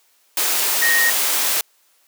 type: tone in noise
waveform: sine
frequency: 1864.7 Hz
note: A#6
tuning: in tune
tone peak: -15 dBFS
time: 0.82-1.1 s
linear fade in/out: 2 ms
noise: white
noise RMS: -19 dBFS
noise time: 0.37-1.61 s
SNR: +1 dB
effects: white hiss -59 dBFS RMS until 2.07 s + high-pass 400 Hz 12 dB/octave